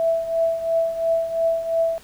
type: tone with tremolo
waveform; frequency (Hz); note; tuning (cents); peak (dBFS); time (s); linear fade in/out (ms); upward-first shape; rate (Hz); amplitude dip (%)
sine; 660; E5; +2; -15; 0-1.98; 0; triangle; 2.9; 75
effects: pink hiss -48 dBFS RMS until 2.03 s